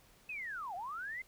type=linear two-way sweep; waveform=sine; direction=down then up; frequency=2615 to 681 to 2111 Hz; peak=-39 dBFS; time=0.29-1.22 s; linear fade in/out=5 ms; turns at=0.75 s; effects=pink hiss -64 dBFS RMS until 1.27 s